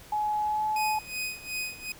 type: tone with pitch glide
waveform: sine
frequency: 845 to 857.8 Hz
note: G#5 to A5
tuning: +30 to -44 cents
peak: -25 dBFS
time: 0.12-0.99 s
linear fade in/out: 5 ms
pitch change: +26 cents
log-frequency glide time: 0.44-0.66 s
type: tone with tremolo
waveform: sawtooth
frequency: 2500 Hz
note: D#7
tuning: 8 cents sharp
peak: -26 dBFS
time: 0.76-1.92 s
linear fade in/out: 2 ms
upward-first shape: sine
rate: 2.7 Hz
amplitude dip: 85%
effects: pink hiss -50 dBFS RMS until 1.99 s